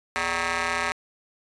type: ring-modulated tone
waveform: 10% pulse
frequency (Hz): 172.7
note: F3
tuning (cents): -19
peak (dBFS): -13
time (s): 0.16-0.92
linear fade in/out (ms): 0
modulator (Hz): 1450
effects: resampled to 22050 Hz